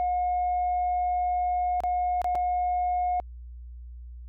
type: tone with dropouts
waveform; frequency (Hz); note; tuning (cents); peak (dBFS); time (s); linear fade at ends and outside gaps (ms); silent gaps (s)
sine; 720; F#5; -47; -22; 0-3.2; 0; 1.804-1.836 / 2.217-2.244 / 2.35-2.354
effects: tanh soft clip ceiling -20 dBFS + added 60 Hz sine -39 dBFS peak until 4.28 s